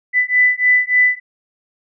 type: beating tone pair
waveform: sine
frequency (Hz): 1992 / 1995.4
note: B6 / B6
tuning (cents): +14 / +17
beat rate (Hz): 3.4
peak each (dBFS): -14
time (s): 0.13-1.2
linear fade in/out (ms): 50
effects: none